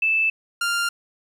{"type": "tone pair in turn", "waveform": ["sine", "sawtooth"], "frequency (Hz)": [2634, 1395.3], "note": ["E7", "F6"], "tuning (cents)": [-2, -2], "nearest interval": "major seventh", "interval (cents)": 1100, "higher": "first", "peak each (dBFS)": [-17, -17], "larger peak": "neither", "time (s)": [[0.02, 0.3], [0.61, 0.89]], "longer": "neither", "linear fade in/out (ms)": 5, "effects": ["low-pass 12000 Hz 12 dB/octave", "9-bit"]}